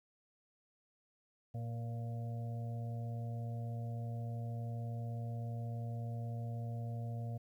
harmonic tone with a mistuned harmonic, 116.54 Hz, A#2, in tune, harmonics 1 / 2 / 4 / 5 / 6, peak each -38 / -50 / -55 / -55 / -53 dBFS, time 1.54-7.38 s, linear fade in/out 10 ms, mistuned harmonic 4, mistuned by +23 cents, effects 12-bit

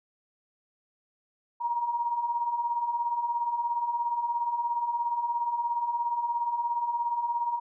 sine beating tone pair, 932.3 / 949.3 Hz, A#5 / A#5, 0 / +31 cents, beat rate 17 Hz, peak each -34 / -27 dBFS, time 1.6-7.6 s, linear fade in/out 20 ms, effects none

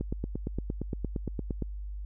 click train, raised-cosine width 3 ms, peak -19 dBFS, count 15, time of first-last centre 0.01-1.623 s, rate 8.68 Hz, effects added 50 Hz sine -35 dBFS peak until 2.05 s

